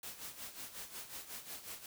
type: noise with tremolo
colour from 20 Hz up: white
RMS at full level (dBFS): -45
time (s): 0.03-1.86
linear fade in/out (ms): 2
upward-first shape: sine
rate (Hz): 5.5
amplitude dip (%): 70
effects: none